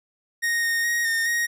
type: tone with pitch steps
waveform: 45% pulse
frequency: 1862 / 1849 / 1878 / 1829 / 1876 Hz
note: A#6 / A#6 / A#6 / A#6 / A#6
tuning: -2 / -15 / +12 / -33 / +11 cents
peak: -21 dBFS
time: 0.42-1.47 s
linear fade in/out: 20 ms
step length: 210 ms
effects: none